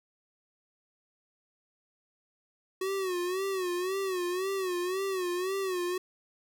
square tone with vibrato, 371.3 Hz, F#4, 6 cents sharp, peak -30 dBFS, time 2.81-5.98 s, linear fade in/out 5 ms, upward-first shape sine, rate 1.9 Hz, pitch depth 94 cents each way, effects none

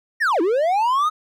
triangle linear two-way sweep, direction down then up, 1926 to 311.1 to 1279 Hz, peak -14 dBFS, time 0.2-1.1 s, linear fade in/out 20 ms, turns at 0.41 s, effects none

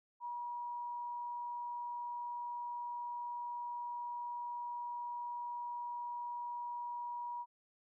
sine tone, 961 Hz, B5, 48 cents flat, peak -39 dBFS, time 0.2-7.46 s, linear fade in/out 50 ms, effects none

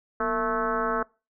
sine tone with frequency modulation, 880 Hz, A5, in tune, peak -23 dBFS, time 0.2-1.03 s, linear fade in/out 5 ms, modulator 213 Hz, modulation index 2.9, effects noise-tail reverb RT60 0.3 s tail -23 dB re dry

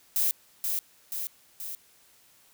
violet noise with echo, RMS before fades -25 dBFS, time 0.16-0.31 s, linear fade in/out 0 ms, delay 480 ms, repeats 3, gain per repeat -4 dB, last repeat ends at 1.75 s, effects white hiss -60 dBFS RMS until 2.53 s

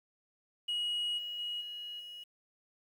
sine tone with level steps, 2900 Hz, F#7, 35 cents flat, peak -29 / -37 / -34 / -40 / -44 dBFS, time 0.68-2.24 s, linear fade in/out 10 ms, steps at 1.17 / 1.38 / 1.6 / 1.99 s, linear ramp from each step 20 ms, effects tanh soft clip ceiling -30 dBFS + 10-bit

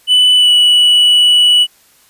triangle tone with pitch glide, 2988 to 2949 Hz, F#7 to F#7, +16 to -6 cents, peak -4 dBFS, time 0.07-1.67 s, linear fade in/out 50 ms, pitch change -22 cents, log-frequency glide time 0.37-0.5 s, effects white hiss -49 dBFS RMS until 2.09 s + resampled to 32000 Hz

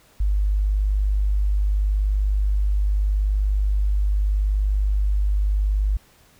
sine tone, 50.4 Hz, G1, 49 cents sharp, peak -17 dBFS, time 0.2-5.97 s, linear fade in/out 5 ms, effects pink hiss -55 dBFS RMS until 6.39 s

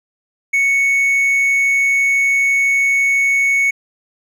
triangle tone, 2217 Hz, C#7, in tune, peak -10 dBFS, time 0.53-3.71 s, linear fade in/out 10 ms, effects none

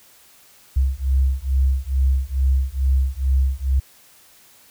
sine beating tone pair, 65.41 / 67.71 Hz, C2 / C#2, 0 / -40 cents, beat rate 2.3 Hz, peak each -19 dBFS, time 0.76-3.8 s, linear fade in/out 10 ms, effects white hiss -51 dBFS RMS until 4.7 s

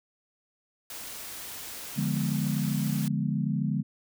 white noise, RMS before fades -40 dBFS, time 0.9-3.08 s, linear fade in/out 2 ms
sine chord, D diminished seventh, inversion none, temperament equal, 146.83 / 174.61 / 207.7 / 246.9 Hz, D3 / F3 / Ab3 / Cb4, 0 / 0 / 0 / 0 cents, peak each -29 / -32 / -30 / -34 dBFS, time 1.96-3.83 s, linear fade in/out 20 ms
effects none

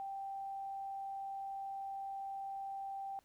sine tone, 784 Hz, G5, in tune, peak -40 dBFS, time 0-3.19 s, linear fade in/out 0 ms, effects pink hiss -73 dBFS RMS until 3.24 s

